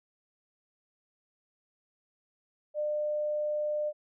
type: tone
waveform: sine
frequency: 600 Hz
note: D5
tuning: 37 cents sharp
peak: -28 dBFS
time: 2.74-3.93 s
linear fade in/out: 50 ms
effects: none